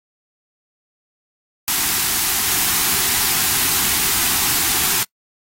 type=band-stop noise; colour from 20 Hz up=white; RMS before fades=-18 dBFS; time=1.68-5.03 s; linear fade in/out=0 ms; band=430 to 690 Hz; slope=96 dB/octave; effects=noise-tail reverb RT60 0.1 s tail -25 dB re dry + AAC 48 kbps